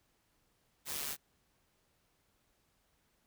white noise with amplitude modulation, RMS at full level -36 dBFS, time 0.85-1.17 s, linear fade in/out 50 ms, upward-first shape sine, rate 145 Hz, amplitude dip 70%, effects pink hiss -75 dBFS RMS until 3.26 s

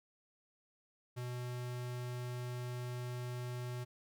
square tone, 123.47 Hz, B2, in tune, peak -40 dBFS, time 1.16-3.85 s, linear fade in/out 20 ms, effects none

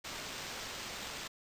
violet noise with sample-and-hold, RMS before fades -43 dBFS, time 0.04-1.28 s, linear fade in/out 10 ms, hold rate 11025 Hz, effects resampled to 32000 Hz

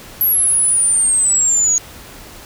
sine exponential sweep, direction down, 11800 to 6645 Hz, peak -11 dBFS, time 0.21-1.78 s, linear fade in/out 0 ms, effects pink hiss -37 dBFS RMS until 2.45 s

